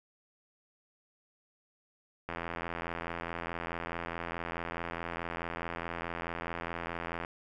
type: click train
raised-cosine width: 0.5 ms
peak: -21 dBFS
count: 421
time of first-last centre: 2.29-7.249 s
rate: 84.7 Hz
effects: none